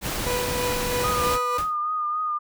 pink noise, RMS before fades -28 dBFS, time 0.01-1.39 s, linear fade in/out 50 ms
30% pulse tone with tremolo, 492.4 Hz, B4, 5 cents flat, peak -21 dBFS, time 0.26-1.58 s, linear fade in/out 10 ms, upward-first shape sine, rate 3.1 Hz, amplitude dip 45%
sine tone with vibrato, 1225 Hz, D#6, 27 cents flat, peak -23 dBFS, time 1.03-2.39 s, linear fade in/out 20 ms, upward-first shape triangle, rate 3.6 Hz, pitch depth 40 cents each way
pink noise with exponential decay, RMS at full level -29 dBFS, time 1.58-1.77 s, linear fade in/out 2 ms, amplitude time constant 41 ms
effects none

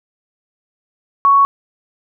sine tone, 1113 Hz, C#6, 7 cents sharp, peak -7 dBFS, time 1.25-1.45 s, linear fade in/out 0 ms, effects none

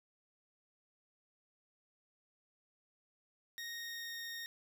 20% pulse tone with pitch glide, 1864.7 to 1854 Hz, A#6 to A#6, 0 to -10 cents, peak -37 dBFS, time 3.58-4.46 s, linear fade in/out 0 ms, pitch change -10 cents, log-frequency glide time 3.7-4.19 s, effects none

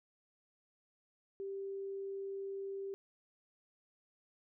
sine tone, 392 Hz, G4, in tune, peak -39 dBFS, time 1.4-2.94 s, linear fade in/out 0 ms, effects none

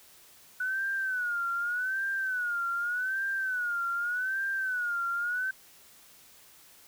sine tone with vibrato, 1480 Hz, F#6, in tune, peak -28 dBFS, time 0.6-5.51 s, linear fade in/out 5 ms, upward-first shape sine, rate 0.84 Hz, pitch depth 120 cents each way, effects white hiss -56 dBFS RMS until 6.87 s

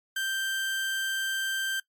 30% pulse tone, 1568 Hz, G6, in tune, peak -25 dBFS, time 0.16-1.8 s, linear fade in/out 5 ms, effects noise-tail reverb RT60 0.1 s tail -19 dB re dry + MP3 96 kbps

